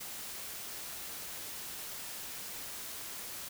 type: noise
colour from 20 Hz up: white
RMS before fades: -43 dBFS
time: 0-3.49 s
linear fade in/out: 10 ms
effects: none